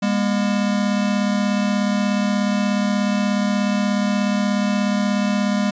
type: tone pair together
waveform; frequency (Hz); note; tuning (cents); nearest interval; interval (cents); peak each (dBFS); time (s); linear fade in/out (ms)
square; 202.8 / 239.5; G#3 / A#3; -41 / +47; minor third; 288; -19 / -24; 0.02-5.71; 10
effects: resampled to 16000 Hz